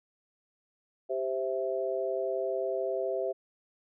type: chord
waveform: sine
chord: C major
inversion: second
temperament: equal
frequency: 392 / 523.3 / 659.3 Hz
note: G4 / C5 / E5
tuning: 0 / 0 / 0 cents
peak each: -33 dBFS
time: 1.09-3.33 s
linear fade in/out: 20 ms
effects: none